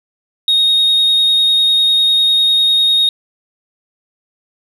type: tone with vibrato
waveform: sine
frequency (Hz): 3730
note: A#7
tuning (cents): 0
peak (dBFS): -7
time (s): 0.48-3.09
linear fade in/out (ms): 2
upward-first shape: triangle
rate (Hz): 10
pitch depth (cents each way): 14
effects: tanh soft clip ceiling -7 dBFS